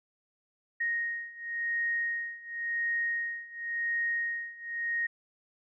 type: beating tone pair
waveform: sine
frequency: 1867 / 1867.93 Hz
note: A#6 / A#6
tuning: +2 / +3 cents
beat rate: 0.93 Hz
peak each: -34 / -32 dBFS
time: 0.8-5.07 s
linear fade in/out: 10 ms
effects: none